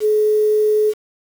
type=tone with quantisation; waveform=sine; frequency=426 Hz; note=G#4; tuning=44 cents sharp; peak=-12 dBFS; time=0-0.94 s; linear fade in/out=50 ms; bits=6; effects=none